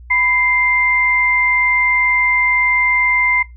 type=tone pair together; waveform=sine; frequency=987.8 / 2093 Hz; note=B5 / C7; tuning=0 / 0 cents; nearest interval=octave + minor second; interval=1300 cents; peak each=-20 / -12 dBFS; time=0.1-3.43 s; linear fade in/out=10 ms; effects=noise-tail reverb RT60 0.2 s tail -20 dB re dry + added 60 Hz sine -35 dBFS peak until 3.56 s